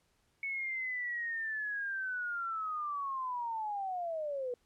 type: linear sweep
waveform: sine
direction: down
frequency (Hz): 2217 to 480.4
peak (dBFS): -34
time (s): 0.43-4.54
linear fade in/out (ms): 2
effects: pink hiss -74 dBFS RMS until 4.65 s + low-pass 11000 Hz 12 dB/octave